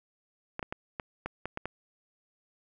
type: clicks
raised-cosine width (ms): 0.5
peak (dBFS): -19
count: 8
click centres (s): 0.594 / 0.628 / 0.725 / 0.998 / 1.26 / 1.456 / 1.574 / 1.656
effects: none